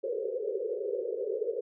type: band-pass noise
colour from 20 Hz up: pink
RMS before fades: -33 dBFS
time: 0.03-1.61 s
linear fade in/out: 10 ms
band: 390 to 530 Hz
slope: 96 dB/octave
effects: none